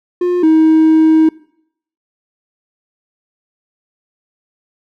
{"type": "tone pair in turn", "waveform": "triangle", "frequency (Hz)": [356, 317.2], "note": ["F4", "D#4"], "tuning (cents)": [33, 33], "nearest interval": "major second", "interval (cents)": 200, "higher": "first", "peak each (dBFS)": [-9, -3], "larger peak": "second", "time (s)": [[0.21, 0.43], [0.43, 1.29]], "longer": "second", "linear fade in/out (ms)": 5, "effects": ["noise-tail reverb RT60 0.7 s tail -24 dB re dry", "tanh soft clip ceiling 0 dBFS"]}